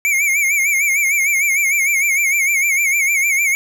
square tone with vibrato, 2242 Hz, C#7, 19 cents sharp, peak -14 dBFS, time 0.05-3.55 s, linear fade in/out 0 ms, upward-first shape sine, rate 6.6 Hz, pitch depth 100 cents each way, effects none

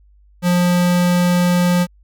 square tone, 177.1 Hz, F3, 24 cents sharp, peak -13 dBFS, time 0.42-1.87 s, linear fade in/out 50 ms, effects added 50 Hz sine -47 dBFS peak until 2.03 s

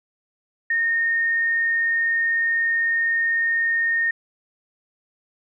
sine tone, 1839 Hz, A#6, 24 cents flat, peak -18 dBFS, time 0.7-4.11 s, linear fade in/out 5 ms, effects none

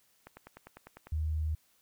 click train, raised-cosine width 0.5 ms, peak -32 dBFS, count 9, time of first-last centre 0.27-1.07 s, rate 10 Hz
sine tone, 77.78 Hz, D#2, in tune, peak -29 dBFS, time 1.12-1.55 s, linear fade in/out 5 ms
effects white hiss -69 dBFS RMS until 1.81 s

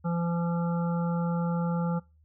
harmonic tone, 170.7 Hz, F3, 39 cents flat, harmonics 1 / 3 / 5 / 7 / 8, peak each -26 / -36 / -38 / -43 / -41 dBFS, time 0.04-2 s, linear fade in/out 20 ms, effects noise-tail reverb RT60 0.3 s tail -25 dB re dry + added 77 Hz sine -58 dBFS peak until 2.24 s

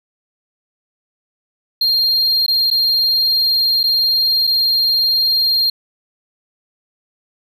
triangle tone with dropouts, 4207 Hz, C8, 9 cents sharp, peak -11 dBFS, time 1.81-5.7 s, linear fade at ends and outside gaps 5 ms, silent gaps 2.464-2.48 / 2.703-2.711 / 3.832-3.838 / 4.47-4.473 s, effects none

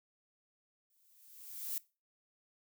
violet noise with exponential growth, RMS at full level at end -36 dBFS, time 0.9-1.78 s, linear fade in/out 2 ms, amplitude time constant 190 ms, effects noise-tail reverb RT60 0.3 s tail -21 dB re dry

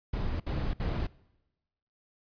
brown noise bursts, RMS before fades -31 dBFS, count 3, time 0.13-1.068 s, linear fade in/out 5 ms, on 270 ms, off 64 ms, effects noise-tail reverb RT60 1.0 s tail -22 dB re dry + resampled to 11025 Hz

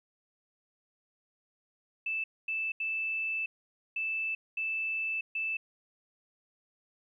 sine tone bursts at uneven times, 2637 Hz, E7, in tune, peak -30 dBFS, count 6, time 2.06-2.24 / 2.48-2.72 / 2.8-3.46 / 3.96-4.35 / 4.57-5.21 / 5.35-5.57 s, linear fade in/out 5 ms, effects 12-bit

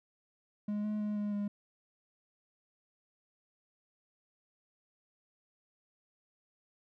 triangle tone with pitch steps, 208 / 211.7 / 209.5 / 207.1 / 204.4 Hz, G#3 / G#3 / G#3 / G#3 / G#3, +3 / +33 / +15 / -5 / -27 cents, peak -30 dBFS, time 0.68-1.48 s, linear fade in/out 5 ms, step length 160 ms, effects none

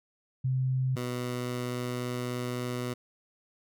sine / 15% pulse tone pair in turn, 130 / 123.5 Hz, C3 / B2, -11 / 0 cents, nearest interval minor second, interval 89 cents, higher first, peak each -25 dBFS, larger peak neither, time 0.44-0.96 / 0.96-2.94 s, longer second, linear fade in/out 10 ms, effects none

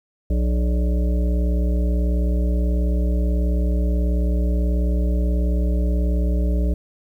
harmonic tone with a mistuned harmonic, 60.2 Hz, B1, 44 cents flat, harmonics 1 / 3 / 5 / 7 / 9 / 10, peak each -17 / -27 / -31 / -34 / -36 / -37 dBFS, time 0.3-6.74 s, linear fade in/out 5 ms, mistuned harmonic 9, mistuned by +68 cents, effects 9-bit

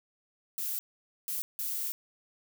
violet noise bursts at uneven times, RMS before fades -34 dBFS, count 3, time 0.58-0.79 / 1.28-1.42 / 1.59-1.92 s, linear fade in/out 0 ms, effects none

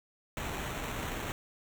pink noise with sample-and-hold, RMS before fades -37 dBFS, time 0.37-1.32 s, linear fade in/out 0 ms, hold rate 4900 Hz, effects none

